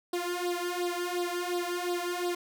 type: tone with flanger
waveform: sawtooth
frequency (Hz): 352.9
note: F4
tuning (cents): +18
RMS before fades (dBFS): -32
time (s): 0.13-2.35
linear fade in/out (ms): 5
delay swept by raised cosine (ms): 0.22 to 2.22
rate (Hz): 2.8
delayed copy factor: +0.8
effects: none